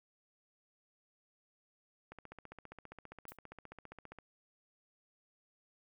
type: click train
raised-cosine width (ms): 0.5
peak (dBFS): -34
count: 32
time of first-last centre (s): 2.12-4.187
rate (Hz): 15
type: noise with exponential decay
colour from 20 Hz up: violet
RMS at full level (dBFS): -45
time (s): 3.28-3.37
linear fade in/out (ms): 2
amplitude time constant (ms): 19
effects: none